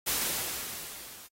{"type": "noise with level ramp", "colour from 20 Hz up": "white", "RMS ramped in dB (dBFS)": [-27, -49], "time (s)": [0.06, 1.28], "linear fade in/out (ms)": 20, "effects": ["AAC 48 kbps"]}